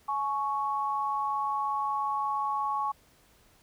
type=tone pair together; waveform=sine; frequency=845.6 / 1108.7 Hz; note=G#5 / C#6; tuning=+31 / 0 cents; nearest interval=perfect fourth; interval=469 cents; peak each=-31 / -29 dBFS; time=0.08-2.92 s; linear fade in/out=10 ms; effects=pink hiss -62 dBFS RMS until 3.62 s